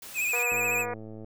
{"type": "noise", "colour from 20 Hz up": "white", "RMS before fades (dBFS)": -43, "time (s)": [0.02, 0.43], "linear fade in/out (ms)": 2}
{"type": "tone with vibrato", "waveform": "square", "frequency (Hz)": 2497, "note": "D#7", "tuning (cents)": 6, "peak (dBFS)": -26, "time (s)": [0.14, 0.86], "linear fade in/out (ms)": 50, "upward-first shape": "sine", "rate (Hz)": 14, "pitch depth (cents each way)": 66}
{"type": "harmonic tone", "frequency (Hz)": 241.7, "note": "B3", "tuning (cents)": -37, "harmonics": [2, 3, 4, 5, 6, 7, 8, 9, 10], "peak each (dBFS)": [-33, -37, -39, -41, -43, -44, -45, -46, -47], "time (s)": [0.33, 0.94], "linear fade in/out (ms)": 5}
{"type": "click train", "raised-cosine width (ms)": 2, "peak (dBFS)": -30, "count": 80, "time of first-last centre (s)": [0.52, 1.245], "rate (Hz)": 109}
{"effects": []}